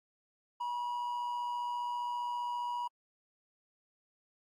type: tone with amplitude modulation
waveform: triangle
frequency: 967 Hz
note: B5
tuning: 37 cents flat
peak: -30 dBFS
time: 0.6-2.88 s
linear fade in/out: 10 ms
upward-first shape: sine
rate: 115 Hz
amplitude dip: 40%
effects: AAC 64 kbps